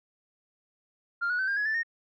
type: tone with pitch steps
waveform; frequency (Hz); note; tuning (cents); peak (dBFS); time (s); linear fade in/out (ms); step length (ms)
sine; 1396.9 / 1463 / 1532.2 / 1604.6 / 1680.5 / 1760 / 1843.2; F6 / F#6 / G6 / G6 / G#6 / A6 / A#6; 0 / -20 / -40 / +40 / +20 / 0 / -20; -24; 1.21-1.833; 20; 89
effects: tanh soft clip ceiling -23 dBFS